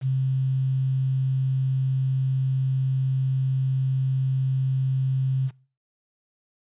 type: tone with quantisation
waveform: sine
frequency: 132.2 Hz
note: C3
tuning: 18 cents sharp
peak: -20 dBFS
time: 0.01-5.51 s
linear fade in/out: 50 ms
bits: 8
effects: noise-tail reverb RT60 0.4 s tail -22 dB re dry + resampled to 8000 Hz